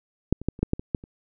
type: clicks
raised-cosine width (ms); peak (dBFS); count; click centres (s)
3; -6 / -23 / -10 / -27 / -8 / -9 / -20 / -10 / -29; 9; 0.326 / 0.416 / 0.486 / 0.591 / 0.63 / 0.734 / 0.795 / 0.948 / 1.039
effects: none